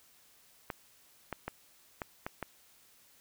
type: clicks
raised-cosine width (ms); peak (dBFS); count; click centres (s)
0.5; -21; 6; 0.702 / 1.327 / 1.48 / 2.018 / 2.265 / 2.427
effects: white hiss -63 dBFS RMS until 3.2 s